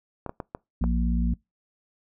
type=clicks; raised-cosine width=1 ms; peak=-18 dBFS; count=5; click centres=0.263 / 0.294 / 0.402 / 0.549 / 0.84 s
type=harmonic tone; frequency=58.27 Hz; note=A#1; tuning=in tune; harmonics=1 / 3 / 4; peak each=-23 / -28 / -29 dBFS; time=0.81-1.34 s; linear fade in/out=5 ms
effects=noise-tail reverb RT60 0.2 s tail -24 dB re dry